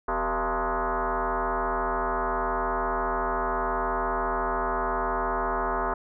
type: tone with frequency modulation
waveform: sine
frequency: 174.61 Hz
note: F3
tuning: in tune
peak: -24 dBFS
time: 0.08-5.94 s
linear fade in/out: 5 ms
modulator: 215 Hz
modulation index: 5.7
effects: none